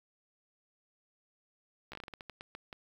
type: slowing click train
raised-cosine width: 0.3 ms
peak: -28 dBFS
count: 13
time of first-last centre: 1.92-2.728 s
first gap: 14 ms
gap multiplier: 1.26
effects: 9-bit